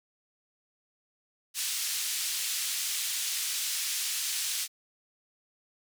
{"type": "band-pass noise", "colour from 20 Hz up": "white", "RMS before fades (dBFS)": -32, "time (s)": [1.54, 4.68], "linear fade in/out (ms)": 50, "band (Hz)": [2600, 9700], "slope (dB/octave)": 12, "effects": []}